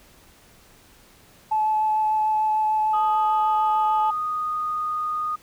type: tone with vibrato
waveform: sine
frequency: 863 Hz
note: A5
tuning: 34 cents flat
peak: -18 dBFS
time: 1.51-4.11 s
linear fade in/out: 10 ms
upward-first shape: sine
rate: 6.7 Hz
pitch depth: 10 cents each way
type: tone with pitch glide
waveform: sine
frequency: 1244.5 to 1233.1 Hz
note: D#6 to D#6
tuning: 0 to -16 cents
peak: -23 dBFS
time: 2.93-5.36 s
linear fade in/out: 10 ms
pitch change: -16 cents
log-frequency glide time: 3.12-5.11 s
effects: tanh soft clip ceiling -12 dBFS + pink hiss -53 dBFS RMS until 5.42 s